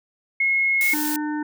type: tone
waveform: sine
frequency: 2167 Hz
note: C#7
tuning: 40 cents flat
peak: -17 dBFS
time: 0.4-0.94 s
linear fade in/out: 5 ms
type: noise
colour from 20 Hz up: blue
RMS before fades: -27 dBFS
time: 0.81-1.16 s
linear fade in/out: 0 ms
type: harmonic tone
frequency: 300 Hz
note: D4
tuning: 37 cents sharp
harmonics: 1 / 3 / 5 / 6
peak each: -24 / -32 / -36 / -38 dBFS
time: 0.93-1.43 s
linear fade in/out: 5 ms
effects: none